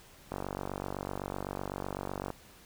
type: click train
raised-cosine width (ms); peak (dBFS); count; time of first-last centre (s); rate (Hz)
1; -21; 96; 0.32-2.303; 47.9
effects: pink hiss -56 dBFS RMS until 2.65 s